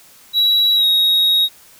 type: tone with pitch glide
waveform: triangle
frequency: 3895 to 3778 Hz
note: B7 to A#7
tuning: -25 to +22 cents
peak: -10 dBFS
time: 0.33-1.49 s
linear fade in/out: 50 ms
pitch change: -53 cents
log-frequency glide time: 0.75-0.85 s
effects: white hiss -46 dBFS RMS until 1.79 s